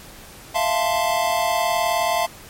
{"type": "chord", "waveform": "square", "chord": "F major seventh", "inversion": "third", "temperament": "equal with one note detuned", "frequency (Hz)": [659.3, 698.5, 880, 1043.5], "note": ["E5", "F5", "A5", "C6"], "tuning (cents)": [0, 0, 0, -5], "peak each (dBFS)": [-25, -23, -25, -27], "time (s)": [0.54, 2.27], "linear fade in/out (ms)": 20, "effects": ["pink hiss -42 dBFS RMS until 2.49 s", "MP3 64 kbps"]}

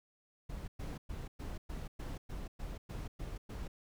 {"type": "noise bursts", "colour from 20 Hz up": "brown", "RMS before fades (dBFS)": -42, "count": 11, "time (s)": [0.49, 3.68], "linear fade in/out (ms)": 10, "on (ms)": 190, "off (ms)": 110, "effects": []}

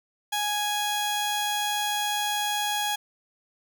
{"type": "tone pair together", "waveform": "sawtooth", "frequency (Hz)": [830.6, 1661.2], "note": ["G#5", "G#6"], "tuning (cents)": [0, 0], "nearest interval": "octave", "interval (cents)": 1200, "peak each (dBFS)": -23, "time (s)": [0.32, 2.96], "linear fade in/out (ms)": 10, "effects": []}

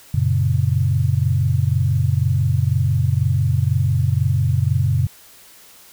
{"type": "chord", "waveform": "sine", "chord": "F# major", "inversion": "none", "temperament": "equal", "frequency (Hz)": [92.5, 116.54, 138.59], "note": ["F#2", "A#2", "C#3"], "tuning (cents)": [0, 0, 0], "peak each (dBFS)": -19, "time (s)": [0.14, 5.07], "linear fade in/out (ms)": 5, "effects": ["white hiss -46 dBFS RMS until 5.92 s"]}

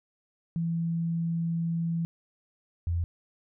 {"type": "tone pair in turn", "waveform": "sine", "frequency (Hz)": [166.9, 85.25], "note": ["E3", "F2"], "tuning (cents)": [22, -41], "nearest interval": "octave", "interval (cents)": 1163, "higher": "first", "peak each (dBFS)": [-26, -25], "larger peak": "second", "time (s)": [[0.56, 2.05], [2.87, 3.04]], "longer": "first", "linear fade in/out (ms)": 0, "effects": []}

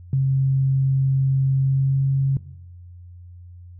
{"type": "tone with pitch glide", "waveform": "sine", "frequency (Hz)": [134.5, 135.91], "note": ["C3", "C#3"], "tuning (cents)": [48, -34], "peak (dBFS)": -16, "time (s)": [0.13, 2.37], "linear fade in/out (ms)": 2, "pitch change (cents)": 18, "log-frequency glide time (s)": [1.62, 2], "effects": ["noise-tail reverb RT60 1.0 s tail -19 dB re dry", "added 88 Hz sine -39 dBFS peak until 3.79 s"]}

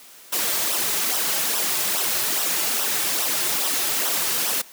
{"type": "noise with flanger", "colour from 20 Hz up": "white", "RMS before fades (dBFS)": -23, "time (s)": [0.32, 4.62], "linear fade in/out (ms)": 10, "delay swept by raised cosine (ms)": [0.43, 4.23], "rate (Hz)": 2.4, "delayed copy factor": -0.65, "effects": ["white hiss -46 dBFS RMS until 4.72 s", "high-pass 200 Hz 12 dB/octave"]}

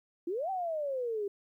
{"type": "exponential two-way sweep", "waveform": "sine", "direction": "up then down", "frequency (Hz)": [323.2, 784, 393.2], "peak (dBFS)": -31, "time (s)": [0.27, 1.28], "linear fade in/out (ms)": 5, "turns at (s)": 0.5, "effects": ["12-bit"]}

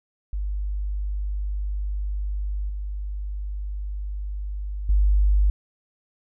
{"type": "tone with level steps", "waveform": "sine", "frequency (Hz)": 50, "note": "G1", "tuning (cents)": 35, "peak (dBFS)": [-24, -27, -15], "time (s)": [0.33, 5.5], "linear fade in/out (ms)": 0, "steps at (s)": [2.69, 4.89], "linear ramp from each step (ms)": 5, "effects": []}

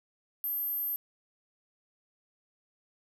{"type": "tone", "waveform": "sine", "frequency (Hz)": 12930, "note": "G#9", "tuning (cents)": -48, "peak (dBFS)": -30, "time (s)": [0.44, 0.96], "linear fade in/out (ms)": 0, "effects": ["11-bit"]}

